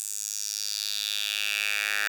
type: tone with high-pass filter sweep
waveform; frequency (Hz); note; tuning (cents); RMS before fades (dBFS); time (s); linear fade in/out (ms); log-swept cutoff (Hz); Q
10% pulse; 103.83; G#2; 0; -30; 0-2.08; 0; 8000 to 1800; 3.2
effects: none